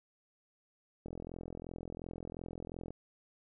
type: click train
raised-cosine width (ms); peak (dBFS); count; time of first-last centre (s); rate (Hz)
2; -30; 80; 1.06-2.906; 42.8
effects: none